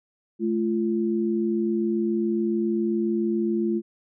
sine tone pair together, 216.6 / 343.8 Hz, A3 / F4, -27 / -27 cents, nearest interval minor sixth, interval 800 cents, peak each -24 dBFS, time 0.39-3.82 s, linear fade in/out 50 ms, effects none

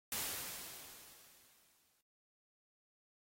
white noise with exponential decay, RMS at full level -38 dBFS, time 0.12-2.01 s, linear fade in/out 1 ms, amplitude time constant 410 ms, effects AAC 48 kbps

